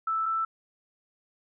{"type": "tone pair in turn", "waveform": "sine", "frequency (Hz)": [1318.5, 1324.9], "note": ["E6", "E6"], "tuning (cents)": [0, 8], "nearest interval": "unison", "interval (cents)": 8, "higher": "second", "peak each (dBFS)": -25, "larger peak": "neither", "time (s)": [[0.07, 0.26], [0.26, 0.45]], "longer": "neither", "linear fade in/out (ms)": 5, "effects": []}